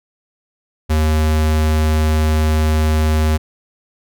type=tone; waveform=square; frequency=77.7 Hz; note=D#2; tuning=2 cents flat; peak=-13 dBFS; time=0.89-3.38 s; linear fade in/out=20 ms; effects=none